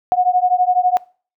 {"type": "beating tone pair", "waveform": "sine", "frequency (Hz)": [722, 734], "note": ["F#5", "F#5"], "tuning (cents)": [-43, -14], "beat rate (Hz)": 12, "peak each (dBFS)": -15, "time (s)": [0.12, 0.97], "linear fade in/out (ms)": 0, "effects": ["noise-tail reverb RT60 0.4 s tail -23 dB re dry"]}